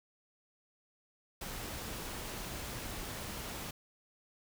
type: noise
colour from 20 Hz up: pink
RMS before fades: -42 dBFS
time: 1.41-3.71 s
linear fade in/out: 5 ms
effects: none